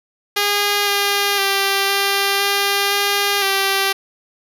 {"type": "tone with pitch steps", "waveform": "5% pulse", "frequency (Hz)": [408.4, 403.5, 393.5, 396.8, 400.3, 403.3, 390.7], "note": ["G#4", "G#4", "G4", "G4", "G4", "G4", "G4"], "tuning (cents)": [-29, -50, 7, 21, 36, 49, -6], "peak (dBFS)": -4, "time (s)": [0.36, 3.93], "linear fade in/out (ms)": 10, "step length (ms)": 510, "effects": []}